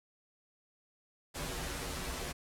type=noise with comb filter; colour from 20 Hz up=pink; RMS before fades=-39 dBFS; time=1.34-2.33 s; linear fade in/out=20 ms; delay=9.5 ms; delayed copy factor=-0.95; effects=low-pass 12000 Hz 12 dB/octave